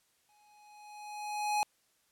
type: tone with exponential growth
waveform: square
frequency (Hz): 837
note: G#5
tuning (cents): +13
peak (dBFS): -27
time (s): 0.29-1.63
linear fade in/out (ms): 0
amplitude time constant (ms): 290
effects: white hiss -72 dBFS RMS until 2.11 s + low-pass 12000 Hz 12 dB/octave